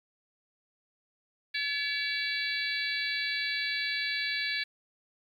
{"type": "harmonic tone with a mistuned harmonic", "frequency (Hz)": 570, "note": "C#5", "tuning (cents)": 48, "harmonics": [3, 4, 5, 6, 7, 8], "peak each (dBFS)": [-34, -34, -41, -40, -36, -39], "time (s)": [1.54, 4.64], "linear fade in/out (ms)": 10, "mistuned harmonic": 5, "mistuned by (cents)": -70, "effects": ["10-bit"]}